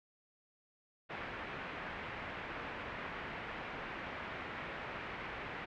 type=low-pass noise; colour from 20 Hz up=white; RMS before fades=-44 dBFS; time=1.09-5.66 s; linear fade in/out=20 ms; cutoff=2300 Hz; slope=24 dB/octave; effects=none